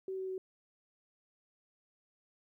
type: tone with pitch steps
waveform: sine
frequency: 380.4 / 378 / 375.6 Hz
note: F#4 / F#4 / F#4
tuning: +48 / +37 / +26 cents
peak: -36 dBFS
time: 0.08-0.38 s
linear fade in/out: 2 ms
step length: 100 ms
effects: 13-bit